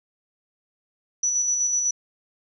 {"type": "tone with tremolo", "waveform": "sine", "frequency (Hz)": 5920, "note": "F#8", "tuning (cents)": 0, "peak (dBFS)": -19, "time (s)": [1.23, 1.91], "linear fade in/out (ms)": 5, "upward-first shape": "square", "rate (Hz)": 8, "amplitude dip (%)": 30, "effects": []}